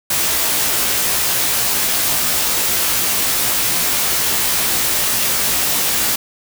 white noise with comb filter, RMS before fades -17 dBFS, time 0.1-6.16 s, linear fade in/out 5 ms, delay 17 ms, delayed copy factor +0.9, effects none

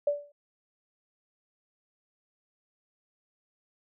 sine tone with exponential decay, 580 Hz, D5, 22 cents flat, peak -20 dBFS, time 0.07-0.32 s, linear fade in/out 5 ms, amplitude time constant 53 ms, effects none

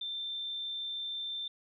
sine tone, 3567 Hz, A7, 23 cents sharp, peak -35 dBFS, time 0.01-1.48 s, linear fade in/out 5 ms, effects none

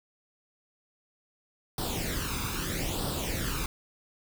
pink noise with flanger, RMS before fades -32 dBFS, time 1.78-3.66 s, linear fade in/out 2 ms, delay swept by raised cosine 0.22 to 0.82 ms, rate 0.78 Hz, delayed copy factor +0.7, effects none

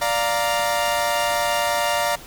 sawtooth chord, Bb major, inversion first, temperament equal, 587.3 / 698.5 / 932.3 Hz, D5 / F5 / Bb5, 0 / 0 / 0 cents, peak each -20 dBFS, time 0.01-2.16 s, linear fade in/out 10 ms, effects pink hiss -41 dBFS RMS until 2.26 s

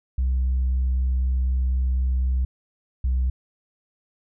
sine tone pair in turn, 64 / 63.56 Hz, C2 / C2, -38 / -50 cents, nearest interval unison, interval 12 cents, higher first, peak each -17 dBFS, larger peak neither, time 0.18-2.45 / 3.04-3.3 s, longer first, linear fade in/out 5 ms, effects tanh soft clip ceiling -17 dBFS

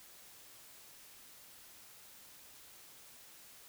silence, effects white hiss -57 dBFS RMS until 3.68 s

